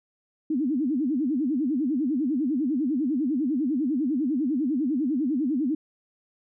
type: tone with vibrato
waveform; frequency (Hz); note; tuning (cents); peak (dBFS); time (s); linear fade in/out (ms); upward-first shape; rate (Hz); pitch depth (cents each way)
sine; 277.2; C#4; 0; -22; 0.5-5.75; 5; sine; 10; 260
effects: none